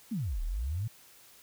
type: exponential two-way sweep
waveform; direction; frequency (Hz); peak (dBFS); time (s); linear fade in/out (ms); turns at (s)
sine; down then up; 253 to 35 to 119.7; -30; 0.11-0.88; 10; 0.42
effects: white hiss -57 dBFS RMS until 1.42 s